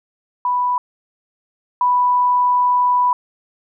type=tone pair in turn; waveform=sine; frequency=987.8 / 987.8 Hz; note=B5 / B5; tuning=0 / 0 cents; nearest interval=unison; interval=0 cents; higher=neither; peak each=-15 / -12 dBFS; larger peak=second; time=0.45-0.78 / 1.81-3.13 s; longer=second; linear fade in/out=2 ms; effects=none